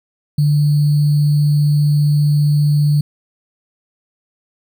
sine tone with sample-and-hold, 147.5 Hz, D3, 8 cents sharp, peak -10 dBFS, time 0.38-3.01 s, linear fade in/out 5 ms, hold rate 4410 Hz, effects none

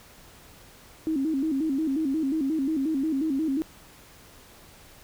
sine tone with vibrato, 292.8 Hz, D4, 5 cents flat, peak -23 dBFS, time 1.07-3.62 s, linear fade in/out 0 ms, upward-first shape square, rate 5.6 Hz, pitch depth 140 cents each way, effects pink hiss -51 dBFS RMS until 5.03 s

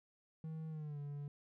triangle tone with pitch glide, 159 to 144.13 Hz, D#3 to D3, +38 to -32 cents, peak -40 dBFS, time 0.44-1.28 s, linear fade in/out 2 ms, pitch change -170 cents, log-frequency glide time 0.69-0.99 s, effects none

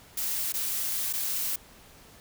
blue noise with dropouts, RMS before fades -30 dBFS, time 0.17-1.56 s, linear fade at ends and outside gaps 5 ms, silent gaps 0.524-0.539 / 1.129-1.134 s, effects pink hiss -53 dBFS RMS until 2.2 s

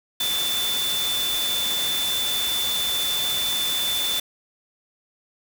sine tone in noise, 3520 Hz, A7, in tune, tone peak -23 dBFS, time 0.2-4.2 s, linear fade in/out 5 ms, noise white, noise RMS -28 dBFS, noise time 0.2-4.2 s, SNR +2 dB, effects none

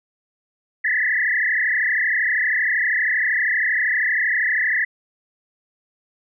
sine tone with frequency modulation, 1864.7 Hz, A#6, in tune, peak -17 dBFS, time 0.84-4.85 s, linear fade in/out 10 ms, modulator 32.7 Hz, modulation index 5.1, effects none

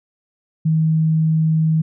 sine tone, 158.9 Hz, D#3, 37 cents sharp, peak -13 dBFS, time 0.65-1.82 s, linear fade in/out 10 ms, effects none

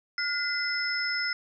sine tone cluster, 1431 / 2038 / 5230 Hz, F6 / C7 / E8, +42 / -46 / -15 cents, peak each -31 dBFS, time 0.18-1.33 s, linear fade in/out 2 ms, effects none

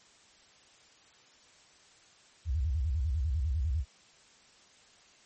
sine tone with vibrato, 71.4 Hz, D2, 48 cents flat, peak -27 dBFS, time 2.45-3.85 s, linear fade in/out 50 ms, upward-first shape square, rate 10 Hz, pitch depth 240 cents each way, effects white hiss -60 dBFS RMS until 5.25 s + MP3 32 kbps

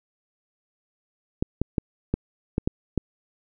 clicks, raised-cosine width 3 ms, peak -9 dBFS, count 7, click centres 1.425 / 1.616 / 1.782 / 2.14 / 2.581 / 2.675 / 2.977 s, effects none

